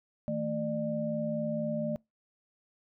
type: tone cluster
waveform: sine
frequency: 159.3 / 223.5 / 599 Hz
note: D#3 / A3 / D5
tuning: +41 / +27 / +34 cents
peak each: -37 / -33 / -33 dBFS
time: 0.28-1.96 s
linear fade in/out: 0 ms
effects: noise-tail reverb RT60 0.2 s tail -25 dB re dry